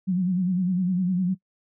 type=tone with vibrato; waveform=sine; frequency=182.4 Hz; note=F#3; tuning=24 cents flat; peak=-20 dBFS; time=0.07-1.35 s; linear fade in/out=20 ms; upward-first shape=sine; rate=9.9 Hz; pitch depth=74 cents each way; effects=noise-tail reverb RT60 0.1 s tail -20 dB re dry